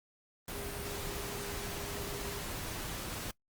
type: tone in noise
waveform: sine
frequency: 404.4 Hz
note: G#4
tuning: 46 cents flat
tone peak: -45 dBFS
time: 0.53-2.42 s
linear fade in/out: 2 ms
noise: pink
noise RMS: -40 dBFS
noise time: 0.48-3.31 s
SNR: -8 dB
effects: noise-tail reverb RT60 0.1 s tail -23 dB re dry + Opus 32 kbps